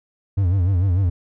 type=tone with vibrato; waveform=triangle; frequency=92.5 Hz; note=F#2; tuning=in tune; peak=-13 dBFS; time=0.37-1.1 s; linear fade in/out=10 ms; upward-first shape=sine; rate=6.7 Hz; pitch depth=130 cents each way; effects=none